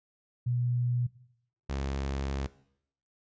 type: tone pair in turn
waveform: sine / sawtooth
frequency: 122.1 / 68.25 Hz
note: B2 / C#2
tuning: -19 / -26 cents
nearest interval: minor seventh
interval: 1007 cents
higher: first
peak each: -26 / -27 dBFS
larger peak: first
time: 0.46-1.07 / 1.69-2.47 s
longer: second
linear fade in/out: 10 ms
effects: noise-tail reverb RT60 0.7 s tail -18 dB re dry + resampled to 16000 Hz